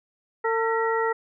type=harmonic tone with a mistuned harmonic; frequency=451.2 Hz; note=A4; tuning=44 cents sharp; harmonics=1 / 2 / 3 / 4; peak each=-24 / -27 / -29 / -30 dBFS; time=0.44-1.13 s; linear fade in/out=10 ms; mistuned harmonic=4; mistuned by=+96 cents; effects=none